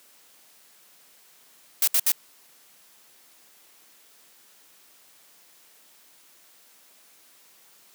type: noise bursts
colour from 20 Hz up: blue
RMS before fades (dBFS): -20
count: 3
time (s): 1.82-2.119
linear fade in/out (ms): 2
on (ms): 55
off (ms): 67
effects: white hiss -56 dBFS RMS until 7.94 s + high-pass 200 Hz 12 dB/octave